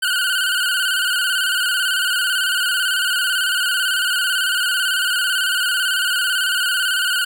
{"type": "tone with vibrato", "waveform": "25% pulse", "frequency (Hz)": 1480, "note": "F#6", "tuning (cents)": 0, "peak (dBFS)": -13, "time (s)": [0.02, 7.25], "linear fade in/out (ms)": 10, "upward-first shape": "square", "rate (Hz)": 18, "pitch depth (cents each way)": 58, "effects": []}